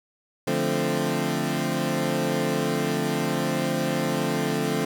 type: chord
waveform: 20% pulse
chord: D minor seventh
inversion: none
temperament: equal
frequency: 146.83 / 174.61 / 220 / 261.6 Hz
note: D3 / F3 / A3 / C4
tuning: 0 / 0 / 0 / 0 cents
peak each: -24 dBFS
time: 0.47-4.85 s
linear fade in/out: 5 ms
effects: none